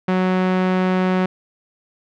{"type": "tone with low-pass filter", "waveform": "sawtooth", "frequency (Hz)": 185, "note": "F#3", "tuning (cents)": 0, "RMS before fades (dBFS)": -18, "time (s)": [0.08, 1.26], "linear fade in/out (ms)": 5, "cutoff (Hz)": 2300, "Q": 0.82, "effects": []}